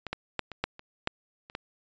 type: clicks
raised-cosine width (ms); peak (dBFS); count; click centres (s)
0.3; -19 / -15 / -12 / -23 / -11 / -28 / -10 / -30 / -18; 9; 0.067 / 0.13 / 0.393 / 0.517 / 0.64 / 0.794 / 1.074 / 1.499 / 1.551
effects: resampled to 16000 Hz